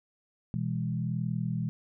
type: chord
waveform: sine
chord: E major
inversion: second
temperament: equal with one note detuned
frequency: 123.47 / 164.81 / 204.9 Hz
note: B2 / E3 / G#3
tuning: 0 / 0 / -23 cents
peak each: -32 / -32 / -35 dBFS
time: 0.54-1.69 s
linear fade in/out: 0 ms
effects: none